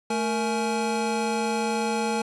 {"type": "tone cluster", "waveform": "square", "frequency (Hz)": [220.6, 463.9, 842], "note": ["A3", "A#4", "G#5"], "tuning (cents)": [5, -8, 24], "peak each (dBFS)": -29, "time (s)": [0.1, 2.22], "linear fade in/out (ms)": 5, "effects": ["resampled to 24000 Hz"]}